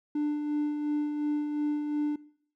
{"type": "tone with tremolo", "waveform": "triangle", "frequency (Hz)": 296.7, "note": "D4", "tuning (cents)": 18, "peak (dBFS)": -22, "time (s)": [0.15, 2.16], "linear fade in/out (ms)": 5, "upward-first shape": "sine", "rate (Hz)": 2.8, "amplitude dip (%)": 50, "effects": ["noise-tail reverb RT60 0.6 s tail -21 dB re dry", "tanh soft clip ceiling -20 dBFS"]}